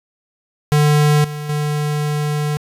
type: tone with level steps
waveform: square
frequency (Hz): 148.9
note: D3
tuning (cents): +24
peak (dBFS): -11 / -24 / -18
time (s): 0.72-2.57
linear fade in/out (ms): 0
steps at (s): 1.24 / 1.49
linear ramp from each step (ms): 5
effects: resampled to 32000 Hz + 7-bit